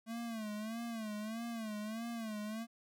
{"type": "tone with vibrato", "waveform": "square", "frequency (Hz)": 221.7, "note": "A3", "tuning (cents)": 13, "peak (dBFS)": -40, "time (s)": [0.06, 2.67], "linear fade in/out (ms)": 50, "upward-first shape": "sine", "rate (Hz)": 1.6, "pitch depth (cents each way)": 100, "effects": []}